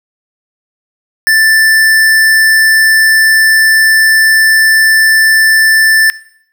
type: tone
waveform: square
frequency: 1766 Hz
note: A6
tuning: 6 cents sharp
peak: -6 dBFS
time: 1.27-6.1 s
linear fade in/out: 0 ms
effects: noise-tail reverb RT60 0.7 s tail -20 dB re dry